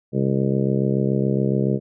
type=harmonic tone; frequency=67.1 Hz; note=C2; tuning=44 cents sharp; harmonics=2 / 3 / 4 / 5 / 6 / 7 / 8 / 9; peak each=-22 / -22 / -32 / -27 / -26 / -28 / -37 / -33 dBFS; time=0.12-1.8 s; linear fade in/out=50 ms; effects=none